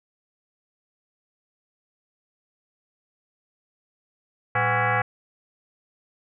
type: tone with frequency modulation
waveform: sine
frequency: 424.9 Hz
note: G#4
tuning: 40 cents sharp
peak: -19 dBFS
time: 4.55-5.02 s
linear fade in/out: 5 ms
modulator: 310 Hz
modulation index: 5.4
effects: none